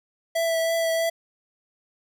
square tone with vibrato, 659.3 Hz, E5, in tune, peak -22 dBFS, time 0.35-1.1 s, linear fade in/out 10 ms, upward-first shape triangle, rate 3.1 Hz, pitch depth 17 cents each way, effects none

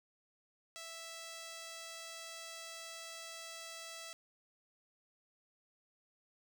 5% pulse tone, 659.3 Hz, E5, in tune, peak -35 dBFS, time 0.76-4.13 s, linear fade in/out 0 ms, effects none

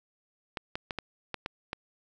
clicks, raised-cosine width 0.3 ms, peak -17 dBFS, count 7, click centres 0.572 / 0.755 / 0.908 / 0.987 / 1.343 / 1.461 / 1.731 s, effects none

